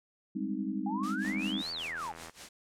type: chord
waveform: sine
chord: Ab major seventh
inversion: third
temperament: equal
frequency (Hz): 196 / 207.7 / 261.6 / 311.1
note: G3 / Ab3 / C4 / Eb4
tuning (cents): 0 / 0 / 0 / 0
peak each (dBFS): -37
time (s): 0.35-1.62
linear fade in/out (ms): 10
type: exponential two-way sweep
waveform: sine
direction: up then down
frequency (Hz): 784 to 4691 to 784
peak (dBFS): -35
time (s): 0.86-2.12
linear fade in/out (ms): 5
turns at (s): 1.72
type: noise with tremolo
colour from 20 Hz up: white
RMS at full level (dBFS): -44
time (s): 1.03-2.49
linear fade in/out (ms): 5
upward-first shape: sine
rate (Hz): 5.2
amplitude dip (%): 90
type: click train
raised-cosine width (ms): 0.5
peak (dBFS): -31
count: 87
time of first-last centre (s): 1.25-2.296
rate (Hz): 82.2
effects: low-pass 8000 Hz 12 dB/octave